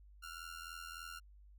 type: ring-modulated tone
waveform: sawtooth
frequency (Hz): 1396.9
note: F6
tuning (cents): 0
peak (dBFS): -40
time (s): 0.22-1.2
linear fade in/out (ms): 20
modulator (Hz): 41.7
effects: added 50 Hz sine -57 dBFS peak until 1.58 s